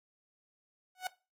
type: tone with exponential growth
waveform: sawtooth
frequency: 740 Hz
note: F#5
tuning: in tune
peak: -26 dBFS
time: 0.95-1.07 s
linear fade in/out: 2 ms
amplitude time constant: 24 ms
effects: noise-tail reverb RT60 0.3 s tail -20 dB re dry + AAC 64 kbps